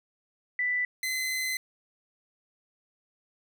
sine / sawtooth tone pair in turn, 1983 / 2043 Hz, B6 / C7, +7 / -42 cents, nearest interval minor second, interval 51 cents, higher second, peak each -25 dBFS, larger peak neither, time 0.59-0.85 / 1.03-1.57 s, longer second, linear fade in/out 2 ms, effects none

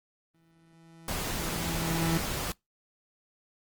30% pulse tone with exponential growth, 164.81 Hz, E3, in tune, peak -22 dBFS, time 0.34-2.18 s, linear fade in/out 5 ms, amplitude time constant 400 ms
pink noise, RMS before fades -33 dBFS, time 1.08-2.52 s, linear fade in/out 2 ms
effects noise-tail reverb RT60 0.2 s tail -26 dB re dry + Opus 24 kbps

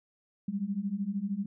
sine beating tone pair, 191.8 / 204.8 Hz, G3 / G#3, -37 / -24 cents, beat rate 13 Hz, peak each -34 / -32 dBFS, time 0.48-1.46 s, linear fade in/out 5 ms, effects none

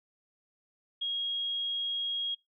sine tone, 3280 Hz, G#7, 22 cents flat, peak -30 dBFS, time 1.01-2.35 s, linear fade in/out 10 ms, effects noise-tail reverb RT60 0.2 s tail -25 dB re dry

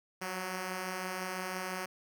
5% pulse beating tone pair, 180 / 185.9 Hz, F#3 / F#3, -47 / +8 cents, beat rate 5.9 Hz, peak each -34 / -25 dBFS, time 0.21-1.86 s, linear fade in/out 10 ms, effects none

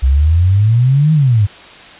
sine exponential two-way sweep, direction up then down, 62.9 to 160 to 96.8 Hz, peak -7 dBFS, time 0.02-1.47 s, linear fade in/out 20 ms, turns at 1.13 s, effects white hiss -36 dBFS RMS until 1.99 s + resampled to 8000 Hz

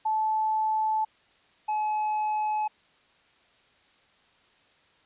sine / triangle tone pair in turn, 870 / 853.6 Hz, A5 / G#5, -20 / +47 cents, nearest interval unison, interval 33 cents, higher first, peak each -23 dBFS, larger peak neither, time 0.05-1.05 / 1.68-2.68 s, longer neither, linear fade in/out 10 ms, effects white hiss -62 dBFS RMS until 5.05 s + resampled to 8000 Hz

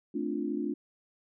sine chord, D minor seventh, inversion second, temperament equal, 220 / 261.6 / 293.7 / 349.2 Hz, A3 / C4 / D4 / F4, 0 / 0 / 0 / 0 cents, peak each -36 / -37 / -33 / -36 dBFS, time 0.14-0.74 s, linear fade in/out 10 ms, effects none

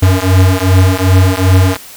square beating tone pair, 92.1 / 94.7 Hz, F#2 / F#2, -7 / +41 cents, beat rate 2.6 Hz, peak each -10 dBFS, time 0.02-1.77 s, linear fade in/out 10 ms, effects white hiss -33 dBFS RMS until 1.96 s

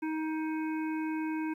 harmonic tone, 314.5 Hz, D#4, 19 cents sharp, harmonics 1 / 3 / 5 / 7 / 8, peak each -31 / -41 / -45 / -48 / -49 dBFS, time 0.02-1.54 s, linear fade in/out 10 ms, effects 11-bit

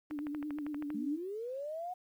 sine tone with vibrato, 295.2 Hz, D4, 9 cents sharp, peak -36 dBFS, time 0.1-1.18 s, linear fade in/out 20 ms, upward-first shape sine, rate 8.8 Hz, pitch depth 55 cents each way
click train, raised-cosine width 0.5 ms, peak -31 dBFS, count 11, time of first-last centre 0.11-0.904 s, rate 12.6 Hz
sine linear sweep, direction up, 202.5 to 740 Hz, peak -37 dBFS, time 0.94-1.94 s, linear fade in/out 10 ms
effects 11-bit

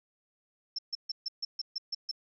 sine tone bursts, 5350 Hz, E8, 25 cents sharp, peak -31 dBFS, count 9, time 0.76-2.114 s, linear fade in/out 5 ms, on 26 ms, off 140 ms, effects none

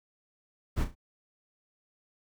brown noise with echo, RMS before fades -27 dBFS, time 0.76-0.85 s, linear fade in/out 20 ms, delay 34 ms, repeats 3, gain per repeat -9 dB, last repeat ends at 0.952 s, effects none

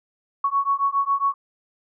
sine beating tone pair, 1108.7 / 1116 Hz, C#6 / C#6, 0 / +11 cents, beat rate 7.3 Hz, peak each -22 dBFS, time 0.44-1.34 s, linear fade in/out 5 ms, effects none

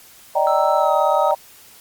sine chord, Eb major seventh, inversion third, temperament just, 583.4 / 622.3 / 777.8 / 933.4 Hz, D5 / Eb5 / G5 / Bb5, -12 / 0 / -14 / +2 cents, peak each -20 dBFS, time 0.35-1.35 s, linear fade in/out 10 ms
triangle tone with pitch glide, 1318.5 to 1267 Hz, E6 to D#6, 0 to +31 cents, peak -21 dBFS, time 0.47-1.31 s, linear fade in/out 0 ms, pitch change -69 cents, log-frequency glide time 0.77-0.92 s
effects white hiss -46 dBFS RMS until 1.8 s + Opus 48 kbps

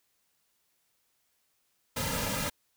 pink noise with comb filter, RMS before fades -32 dBFS, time 1.96-2.5 s, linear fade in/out 10 ms, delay 2.7 ms, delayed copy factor -1, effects white hiss -74 dBFS RMS until 2.76 s

